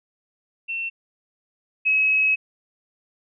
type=tone pair in turn; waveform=sine; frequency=2700 / 2562 Hz; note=E7 / E7; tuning=+41 / -50 cents; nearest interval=minor second; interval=91 cents; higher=first; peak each=-25 / -16 dBFS; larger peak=second; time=0.68-0.9 / 1.85-2.36 s; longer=second; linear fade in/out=20 ms; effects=none